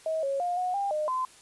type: tone with pitch steps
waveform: sine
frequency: 638 / 550 / 708 / 729 / 799 / 610 / 1028 Hz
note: D#5 / C#5 / F5 / F#5 / G5 / D#5 / C6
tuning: +43 / -14 / +23 / -26 / +33 / -34 / -31 cents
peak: -26 dBFS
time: 0.06-1.25 s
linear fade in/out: 2 ms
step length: 170 ms
effects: white hiss -54 dBFS RMS until 1.41 s + resampled to 24000 Hz